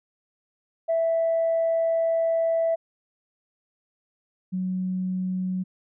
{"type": "tone pair in turn", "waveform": "sine", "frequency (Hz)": [659.3, 185.01], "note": ["E5", "F#3"], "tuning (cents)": [0, 0], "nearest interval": "octave + minor seventh", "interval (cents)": 2200, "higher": "first", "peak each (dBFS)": [-19, -24], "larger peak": "first", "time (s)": [[0.88, 2.76], [4.52, 5.64]], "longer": "first", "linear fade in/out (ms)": 20, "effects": ["tanh soft clip ceiling -16 dBFS"]}